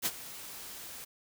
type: noise with ADSR envelope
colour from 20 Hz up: white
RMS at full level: -29 dBFS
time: 0.02-1.05 s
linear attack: 39 ms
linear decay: 44 ms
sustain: -16 dB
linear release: 12 ms
effects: none